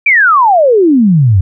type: exponential sweep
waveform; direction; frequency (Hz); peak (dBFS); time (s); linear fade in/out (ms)
sine; down; 2409 to 87.31; -4; 0.06-1.41; 5
effects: none